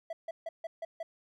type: tone bursts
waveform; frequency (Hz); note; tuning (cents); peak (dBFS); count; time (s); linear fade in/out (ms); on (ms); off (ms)
triangle; 659.3; E5; 0; -33; 6; 0.1-1.03; 5; 30; 150
effects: none